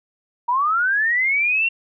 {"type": "linear sweep", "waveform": "sine", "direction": "up", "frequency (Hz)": [932.3, 2756], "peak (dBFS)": -16, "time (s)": [0.48, 1.69], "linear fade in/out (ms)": 10, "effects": []}